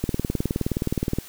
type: click train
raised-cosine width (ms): 3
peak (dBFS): -10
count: 23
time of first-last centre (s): 0.04-1.186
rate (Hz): 19.2
effects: white hiss -44 dBFS RMS until 1.28 s